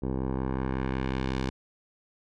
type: tone with low-pass filter sweep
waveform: 10% pulse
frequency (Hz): 65.41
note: C2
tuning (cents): 0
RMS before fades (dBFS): -30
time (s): 0.02-1.5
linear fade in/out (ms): 10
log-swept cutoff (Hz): 560 to 5300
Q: 0.95
effects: none